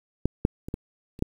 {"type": "clicks", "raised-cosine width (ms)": 3, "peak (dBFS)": [-9, -6, -21, -15, -29, -10], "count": 6, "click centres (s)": [0.256, 0.451, 0.685, 0.741, 1.191, 1.224], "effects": ["8-bit"]}